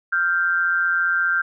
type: tone pair together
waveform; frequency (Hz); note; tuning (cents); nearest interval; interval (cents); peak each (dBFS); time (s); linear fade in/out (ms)
sine; 1393.1 / 1568; F6 / G6; -5 / 0; major second; 205; -20; 0.12-1.42; 10
effects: none